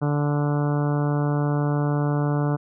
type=harmonic tone; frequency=146.1 Hz; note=D3; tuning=9 cents flat; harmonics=1 / 2 / 3 / 4 / 5 / 6 / 7 / 8 / 9 / 10; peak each=-21 / -27 / -31 / -33 / -35 / -37 / -38 / -39 / -40 / -41 dBFS; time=0.01-2.57 s; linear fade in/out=20 ms; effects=none